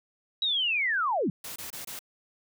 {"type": "linear sweep", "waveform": "sine", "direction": "down", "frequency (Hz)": [3900, 141.9], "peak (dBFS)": -24, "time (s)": [0.42, 1.3], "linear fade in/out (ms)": 2}
{"type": "noise bursts", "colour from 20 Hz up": "white", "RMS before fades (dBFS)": -39, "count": 4, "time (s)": [1.44, 1.992], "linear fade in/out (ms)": 5, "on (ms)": 120, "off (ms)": 24}
{"effects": []}